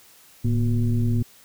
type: tone with frequency modulation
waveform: sine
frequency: 110 Hz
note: A2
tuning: in tune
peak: -18 dBFS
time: 0.44-1.23 s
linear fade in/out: 10 ms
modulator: 129 Hz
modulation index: 0.96
effects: white hiss -52 dBFS RMS until 1.44 s